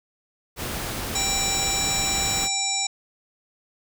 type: noise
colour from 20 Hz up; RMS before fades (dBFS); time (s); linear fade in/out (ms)
pink; -30; 0.56-2.49; 50
type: harmonic tone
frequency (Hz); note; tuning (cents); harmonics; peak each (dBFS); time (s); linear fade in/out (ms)
784; G5; 0; 1 / 3 / 5 / 7 / 9 / 10; -32 / -32 / -29 / -30 / -27 / -30; 1.15-2.87; 5
effects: none